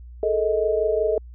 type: tone cluster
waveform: sine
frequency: 426.9 / 452.3 / 629 Hz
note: G#4 / A4 / D#5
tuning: +48 / +48 / +19 cents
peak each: -23 dBFS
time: 0.23-1.18 s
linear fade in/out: 2 ms
effects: added 60 Hz sine -38 dBFS peak until 1.34 s